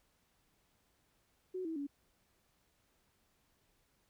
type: tone with pitch steps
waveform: sine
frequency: 370 / 324 / 283.7 Hz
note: F#4 / E4 / C#4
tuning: 0 / -30 / +40 cents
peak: -37 dBFS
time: 1.54-1.87 s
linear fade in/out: 10 ms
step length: 110 ms
effects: pink hiss -75 dBFS RMS until 4.09 s